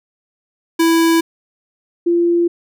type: tone pair in turn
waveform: square / sine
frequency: 330 / 343.7 Hz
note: E4 / F4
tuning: +2 / -28 cents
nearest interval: minor second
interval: 70 cents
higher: second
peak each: -11 dBFS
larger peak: neither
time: 0.79-1.21 / 2.06-2.48 s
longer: neither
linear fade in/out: 10 ms
effects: none